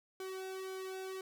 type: tone with flanger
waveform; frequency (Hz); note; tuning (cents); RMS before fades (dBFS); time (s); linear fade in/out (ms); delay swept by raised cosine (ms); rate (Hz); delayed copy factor
sawtooth; 378.6; F#4; +40; -43; 0.2-1.21; 2; 1.1 to 1.69; 1.9; -1
effects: none